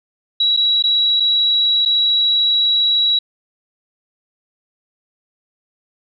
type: tone with dropouts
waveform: sine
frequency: 3891 Hz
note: B7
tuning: 27 cents flat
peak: -12 dBFS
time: 0.4-3.19 s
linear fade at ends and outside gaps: 5 ms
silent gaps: 0.566-0.572 / 0.825-0.838 / 1.2-1.203 / 1.852-1.858 s
effects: none